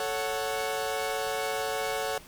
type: chord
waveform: sawtooth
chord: F# minor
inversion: first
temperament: equal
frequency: 440 / 554.4 / 740 Hz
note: A4 / C#5 / F#5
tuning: 0 / 0 / 0 cents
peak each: -29 dBFS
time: 0-2.18 s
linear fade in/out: 2 ms
effects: pink hiss -50 dBFS RMS until 2.27 s + MP3 96 kbps